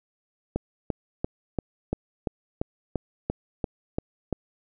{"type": "click train", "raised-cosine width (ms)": 2, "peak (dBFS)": -12, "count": 12, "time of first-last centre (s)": [0.56, 4.327], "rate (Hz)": 2.92, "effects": []}